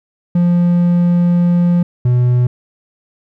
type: tone pair in turn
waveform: triangle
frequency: 174.61 / 123.47 Hz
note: F3 / B2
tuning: 0 / 0 cents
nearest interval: tritone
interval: 600 cents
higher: first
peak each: -7 dBFS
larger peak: neither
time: 0.35-1.83 / 2.05-2.47 s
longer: first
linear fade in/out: 5 ms
effects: none